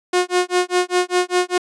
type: tone with tremolo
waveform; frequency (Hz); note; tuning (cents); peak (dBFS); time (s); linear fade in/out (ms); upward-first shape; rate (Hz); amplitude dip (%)
sawtooth; 360; F#4; -47; -9; 0.13-1.58; 5; sine; 5; 100
effects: resampled to 22050 Hz